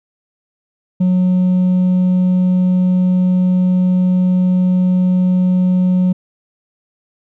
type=tone with hard clipping; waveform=triangle; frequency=182.7 Hz; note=F#3; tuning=22 cents flat; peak=-9 dBFS; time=1-6.13 s; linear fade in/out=10 ms; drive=1 dB; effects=none